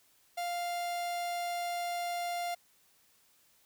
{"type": "tone", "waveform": "45% pulse", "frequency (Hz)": 698.5, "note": "F5", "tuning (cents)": 0, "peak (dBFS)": -33, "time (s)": [0.37, 2.55], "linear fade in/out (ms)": 10, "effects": ["white hiss -67 dBFS RMS until 3.65 s"]}